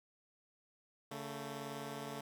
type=tone pair together; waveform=10% pulse; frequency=141.6 / 222.2 Hz; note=C#3 / A3; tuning=+37 / +17 cents; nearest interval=minor sixth; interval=780 cents; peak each=-37 / -37 dBFS; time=1.11-2.21 s; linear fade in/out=5 ms; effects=none